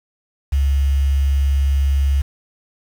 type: tone with quantisation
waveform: sine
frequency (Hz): 69.3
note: C#2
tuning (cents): 0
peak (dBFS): -13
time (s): 0.52-2.22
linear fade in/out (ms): 10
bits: 6
effects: none